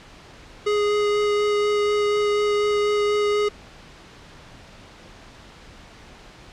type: tone with vibrato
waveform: square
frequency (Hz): 415.3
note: G#4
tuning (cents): 0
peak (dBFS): -19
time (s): 0.66-3.49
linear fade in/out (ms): 10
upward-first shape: sine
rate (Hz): 4.1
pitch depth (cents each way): 8
effects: pink hiss -45 dBFS RMS until 6.52 s + low-pass 5000 Hz 12 dB/octave